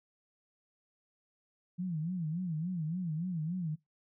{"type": "tone with vibrato", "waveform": "sine", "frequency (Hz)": 168.5, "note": "E3", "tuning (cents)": 38, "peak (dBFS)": -32, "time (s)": [1.78, 3.76], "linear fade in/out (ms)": 20, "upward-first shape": "sine", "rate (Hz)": 3.5, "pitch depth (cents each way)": 170, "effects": ["noise-tail reverb RT60 0.2 s tail -23 dB re dry"]}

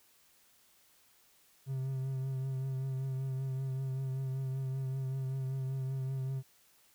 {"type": "tone with vibrato", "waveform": "triangle", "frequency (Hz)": 132.7, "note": "C3", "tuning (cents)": 25, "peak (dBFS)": -31, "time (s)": [1.66, 6.43], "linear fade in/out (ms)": 50, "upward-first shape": "triangle", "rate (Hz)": 5.2, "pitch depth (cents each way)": 33, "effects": ["white hiss -66 dBFS RMS until 6.94 s"]}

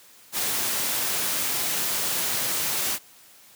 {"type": "noise", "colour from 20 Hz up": "white", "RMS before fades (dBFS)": -26, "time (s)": [0.32, 2.99], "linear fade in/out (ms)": 50, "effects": ["white hiss -52 dBFS RMS until 3.55 s", "high-pass 100 Hz 12 dB/octave"]}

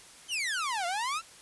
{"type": "exponential two-way sweep", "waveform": "sawtooth", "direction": "down then up", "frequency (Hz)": [3191, 677, 1387], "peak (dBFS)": -26, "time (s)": [0.28, 1.22], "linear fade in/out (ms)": 50, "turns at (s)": 0.86, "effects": ["white hiss -52 dBFS RMS until 1.41 s", "resampled to 24000 Hz"]}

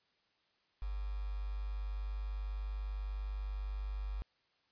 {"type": "tone with quantisation", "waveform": "sine", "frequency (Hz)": 50.1, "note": "G1", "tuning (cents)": 38, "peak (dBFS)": -36, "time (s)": [0.82, 4.22], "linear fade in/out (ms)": 0, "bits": 9, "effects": ["white hiss -75 dBFS RMS until 4.71 s", "resampled to 11025 Hz"]}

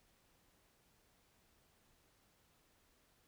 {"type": "silence", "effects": ["pink hiss -73 dBFS RMS until 3.27 s"]}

